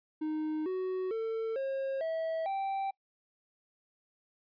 triangle tone with pitch steps, 309.7 / 372.6 / 448.2 / 539.2 / 648.7 / 780.4 Hz, D#4 / F#4 / A4 / C#5 / E5 / G5, -8 / +12 / +32 / -48 / -28 / -8 cents, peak -29 dBFS, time 0.21-2.91 s, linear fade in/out 10 ms, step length 450 ms, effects noise-tail reverb RT60 0.1 s tail -25 dB re dry + resampled to 11025 Hz

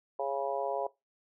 harmonic tone with a mistuned harmonic, 137.9 Hz, C#3, 9 cents flat, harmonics 3 / 4 / 5 / 6 / 7, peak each -38 / -34 / -36 / -39 / -40 dBFS, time 0.19-0.87 s, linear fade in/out 5 ms, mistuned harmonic 7, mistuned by +19 cents, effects noise-tail reverb RT60 0.2 s tail -20 dB re dry

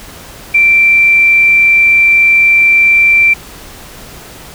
sine tone, 2349 Hz, D7, in tune, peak -4 dBFS, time 0.54-3.34 s, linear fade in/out 10 ms, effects pink hiss -32 dBFS RMS until 4.54 s

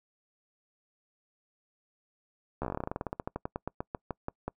slowing click train, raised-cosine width 1 ms, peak -19 dBFS, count 28, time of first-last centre 2.62-4.48 s, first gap 13 ms, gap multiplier 1.11, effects noise-tail reverb RT60 0.1 s tail -26 dB re dry

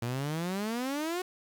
sawtooth exponential sweep, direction up, 114.9 to 373.4 Hz, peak -27 dBFS, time 0.02-1.22 s, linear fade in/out 5 ms, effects 9-bit

